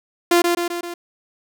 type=tone with echo; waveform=sawtooth; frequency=346.5 Hz; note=F4; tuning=14 cents flat; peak=-8 dBFS; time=0.31-0.42 s; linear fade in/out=5 ms; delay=130 ms; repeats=4; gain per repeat=-4 dB; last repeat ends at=0.94 s; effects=none